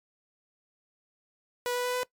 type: tone with pitch steps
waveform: sawtooth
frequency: 489.4 / 492.8 / 496.2 / 499.7 Hz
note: B4 / B4 / B4 / B4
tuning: -16 / -4 / +8 / +20 cents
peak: -24 dBFS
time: 1.66-2.032 s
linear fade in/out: 0 ms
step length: 93 ms
effects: noise-tail reverb RT60 0.1 s tail -20 dB re dry + MP3 96 kbps